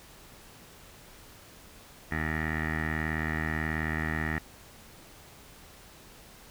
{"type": "tone with low-pass filter", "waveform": "15% pulse", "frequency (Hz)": 78.5, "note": "D#2", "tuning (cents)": 16, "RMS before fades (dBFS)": -31, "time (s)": [2.11, 4.39], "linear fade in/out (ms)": 10, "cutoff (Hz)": 1900, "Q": 8.8, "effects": ["pink hiss -52 dBFS RMS until 6.5 s"]}